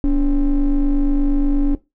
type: ring-modulated tone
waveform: triangle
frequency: 129.8 Hz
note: C3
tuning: 13 cents flat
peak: -7 dBFS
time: 0.04-1.75 s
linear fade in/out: 2 ms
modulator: 154 Hz
effects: noise-tail reverb RT60 0.2 s tail -17 dB re dry + tanh soft clip ceiling -4 dBFS